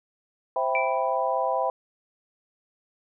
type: chord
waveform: sine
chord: C major seventh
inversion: none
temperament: equal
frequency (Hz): 523.3 / 659.3 / 784 / 987.8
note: C5 / E5 / G5 / B5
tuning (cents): 0 / 0 / 0 / 0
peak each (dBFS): -28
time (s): 0.56-1.7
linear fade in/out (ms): 2
type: tone with exponential decay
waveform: sine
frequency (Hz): 2332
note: D7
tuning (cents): -13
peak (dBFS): -22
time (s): 0.75-1.16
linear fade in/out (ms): 1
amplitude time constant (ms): 87
effects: none